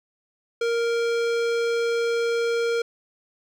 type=tone with hard clipping; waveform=sine; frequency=466.2 Hz; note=A#4; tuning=in tune; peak=-23 dBFS; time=0.61-2.82 s; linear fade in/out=5 ms; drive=18 dB; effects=none